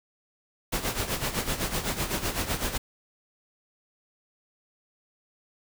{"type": "noise with tremolo", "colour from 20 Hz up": "pink", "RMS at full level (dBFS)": -27, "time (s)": [0.72, 2.78], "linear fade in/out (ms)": 10, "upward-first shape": "sine", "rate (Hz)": 7.9, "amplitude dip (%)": 70, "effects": []}